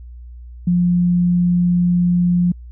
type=tone; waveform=sine; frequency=176.4 Hz; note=F3; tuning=18 cents sharp; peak=-12 dBFS; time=0.67-2.52 s; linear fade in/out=5 ms; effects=added 60 Hz sine -33 dBFS peak until 2.71 s